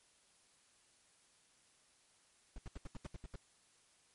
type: noise bursts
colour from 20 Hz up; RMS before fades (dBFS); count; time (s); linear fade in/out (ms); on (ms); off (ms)
brown; -45; 9; 2.56-3.358; 2; 22; 75
effects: white hiss -70 dBFS RMS until 4.14 s + MP3 48 kbps